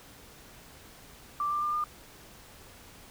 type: tone with pitch steps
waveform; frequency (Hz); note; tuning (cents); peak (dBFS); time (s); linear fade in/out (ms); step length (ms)
sine; 1174.7 / 1186.3 / 1198 / 1209.8; D6 / D6 / D6 / D#6; 0 / +17 / +34 / -49; -27; 1.4-1.84; 2; 110
effects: pink hiss -52 dBFS RMS until 3.1 s